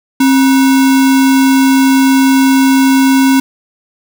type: tone with sample-and-hold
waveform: sine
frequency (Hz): 267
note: C4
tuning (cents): +35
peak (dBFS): -5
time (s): 0.2-3.4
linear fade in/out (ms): 5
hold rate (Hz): 1225
effects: none